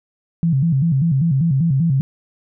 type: tone with vibrato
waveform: sine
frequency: 150 Hz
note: D3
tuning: 37 cents sharp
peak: -13 dBFS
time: 0.43-2.01 s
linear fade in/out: 0 ms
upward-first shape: square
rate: 5.1 Hz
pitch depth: 190 cents each way
effects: none